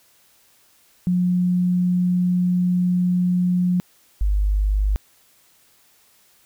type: tone pair in turn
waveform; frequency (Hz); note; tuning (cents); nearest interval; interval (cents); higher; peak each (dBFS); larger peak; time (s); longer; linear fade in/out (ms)
sine; 179.4 / 50.46; F3 / G#1; +47 / -49; octave + minor seventh; 2196; first; -16; neither; 1.07-3.8 / 4.21-4.96; first; 0
effects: white hiss -57 dBFS RMS until 6.45 s